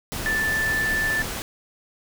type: tone in noise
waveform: sine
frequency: 1760 Hz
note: A6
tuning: in tune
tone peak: -21 dBFS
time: 0.26-1.22 s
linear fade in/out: 0 ms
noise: pink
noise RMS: -30 dBFS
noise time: 0.12-1.42 s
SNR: +6 dB
effects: none